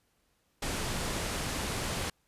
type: low-pass noise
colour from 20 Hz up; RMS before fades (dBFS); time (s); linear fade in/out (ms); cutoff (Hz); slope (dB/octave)
pink; -34; 0.62-2.1; 5; 11000; 24
effects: pink hiss -73 dBFS RMS until 2.27 s + resampled to 32000 Hz